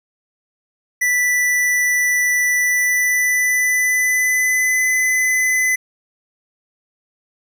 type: tone with pitch glide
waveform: square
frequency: 1975.5 to 2017 Hz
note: B6 to B6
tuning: 0 to +36 cents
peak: -15 dBFS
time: 1.01-5.76 s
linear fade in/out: 10 ms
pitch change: +36 cents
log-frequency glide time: 2.57-4.87 s
effects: none